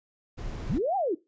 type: noise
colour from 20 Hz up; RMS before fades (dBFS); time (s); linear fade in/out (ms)
brown; -35; 0.37-0.79; 20
type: linear two-way sweep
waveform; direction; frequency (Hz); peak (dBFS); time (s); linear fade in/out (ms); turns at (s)
sine; up then down; 91.7 to 817 to 290.7; -24; 0.69-1.15; 10; 0.96
effects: noise-tail reverb RT60 0.2 s tail -17 dB re dry + resampled to 16000 Hz